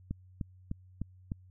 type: click train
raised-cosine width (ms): 5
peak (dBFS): -22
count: 5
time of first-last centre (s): 0.11-1.318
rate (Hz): 3.31
effects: added 92 Hz sine -54 dBFS peak until 1.5 s